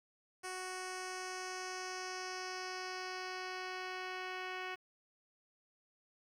10% pulse tone with low-pass filter sweep, 370 Hz, F#4, in tune, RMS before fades -43 dBFS, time 0.43-4.76 s, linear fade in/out 20 ms, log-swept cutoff 8700 to 3200 Hz, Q 2.2, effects 11-bit

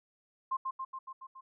sine tone with echo, 1056 Hz, C6, 16 cents sharp, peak -29 dBFS, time 0.51-0.57 s, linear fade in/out 10 ms, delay 140 ms, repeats 6, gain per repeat -3 dB, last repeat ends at 1.41 s, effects none

